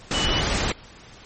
sine tone in noise, 2960 Hz, F#7, in tune, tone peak -25 dBFS, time 0.14-0.41 s, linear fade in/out 2 ms, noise pink, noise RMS -23 dBFS, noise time 0.11-0.72 s, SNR -5 dB, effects pink hiss -46 dBFS RMS until 1.25 s + MP3 32 kbps

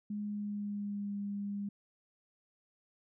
sine tone with pitch glide, 207.7 to 202.1 Hz, G#3 to G#3, 0 to -47 cents, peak -35 dBFS, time 0.1-1.69 s, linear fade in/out 5 ms, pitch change -47 cents, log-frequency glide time 0.21-1.16 s, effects none

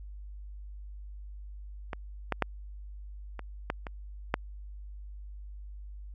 clicks, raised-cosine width 0.5 ms, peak -19 / -13 / -10 / -24 / -14 / -23 / -10 dBFS, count 7, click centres 1.932 / 2.323 / 2.423 / 3.393 / 3.701 / 3.868 / 4.341 s, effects added 50 Hz sine -41 dBFS peak until 6.14 s

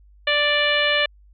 harmonic tone, 587.3 Hz, D5, in tune, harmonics 1 / 2 / 3 / 4 / 5 / 6 / 7, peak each -23 / -29 / -22 / -24 / -23 / -27 / -33 dBFS, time 0.27-1.06 s, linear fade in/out 5 ms, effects added 50 Hz sine -48 dBFS peak until 1.33 s

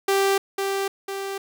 sawtooth tone with echo, 392 Hz, G4, in tune, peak -14 dBFS, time 0.08-0.38 s, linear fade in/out 5 ms, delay 500 ms, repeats 2, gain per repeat -5 dB, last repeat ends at 1.38 s, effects none

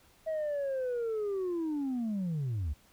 sine linear sweep, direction down, 645 to 65.41 Hz, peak -28 dBFS, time 0.26-2.74 s, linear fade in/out 20 ms, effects tanh soft clip ceiling -29 dBFS + pink hiss -63 dBFS RMS until 2.92 s

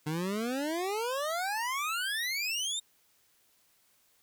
25% pulse exponential sweep, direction up, 148.4 to 3729 Hz, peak -27 dBFS, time 0.06-2.8 s, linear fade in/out 10 ms, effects white hiss -68 dBFS RMS until 4.22 s

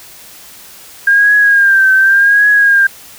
sine tone with vibrato, 1606 Hz, G6, 41 cents sharp, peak -5 dBFS, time 1.07-2.87 s, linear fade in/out 5 ms, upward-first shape triangle, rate 0.88 Hz, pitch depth 76 cents each way, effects white hiss -36 dBFS RMS until 3.18 s

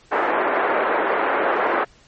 pink band-pass noise, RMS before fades -20 dBFS, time 0.11-1.85 s, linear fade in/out 20 ms, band 370 to 1800 Hz, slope 24 dB/octave, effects pink hiss -53 dBFS RMS until 2.07 s + MP3 32 kbps

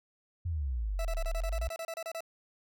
sine exponential two-way sweep, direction down then up, 90 to 32.9 to 61.2 Hz, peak -30 dBFS, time 0.45-1.69 s, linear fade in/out 10 ms, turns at 1.24 s
40% pulse tone bursts, 659.3 Hz, E5, in tune, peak -35 dBFS, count 14, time 0.99-2.206 s, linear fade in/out 2 ms, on 59 ms, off 30 ms
click train, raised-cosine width 0.2 ms, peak -38 dBFS, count 25, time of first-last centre 1.01-1.826 s, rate 29.4 Hz
effects none

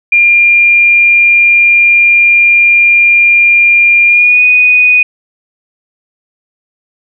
sine tone with pitch glide, 2400 to 2480 Hz, D7 to D#7, +37 to -6 cents, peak -3 dBFS, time 0.12-5.03 s, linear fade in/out 5 ms, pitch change +57 cents, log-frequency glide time 4.07-4.43 s, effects none

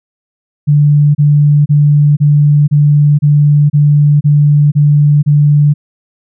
sine tone bursts, 146.83 Hz, D3, in tune, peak -4 dBFS, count 10, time 0.67-5.74 s, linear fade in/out 20 ms, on 480 ms, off 30 ms, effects none

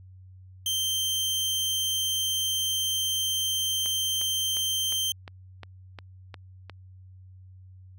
sawtooth tone, 3136 Hz, G7, in tune, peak -22 dBFS, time 0.66-5.12 s, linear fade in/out 2 ms
click train, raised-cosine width 0.3 ms, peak -24 dBFS, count 9, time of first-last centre 3.86-6.697 s, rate 2.82 Hz
effects added 93 Hz sine -46 dBFS peak until 7.98 s

